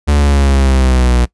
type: linear sweep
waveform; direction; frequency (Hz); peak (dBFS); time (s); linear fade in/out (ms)
45% pulse; down; 73.42 to 60; -8; 0.07-1.26; 20
effects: noise-tail reverb RT60 0.1 s tail -21 dB re dry + resampled to 24000 Hz